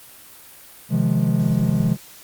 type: chord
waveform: triangle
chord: F minor seventh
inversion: second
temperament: just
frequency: 130.96 / 157.15 / 174.61 / 209.5 Hz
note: C3 / Eb3 / F3 / Ab3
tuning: +2 / +18 / 0 / +15 cents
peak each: -20 dBFS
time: 0.89-1.97 s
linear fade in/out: 50 ms
effects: white hiss -44 dBFS RMS until 2.23 s + Opus 32 kbps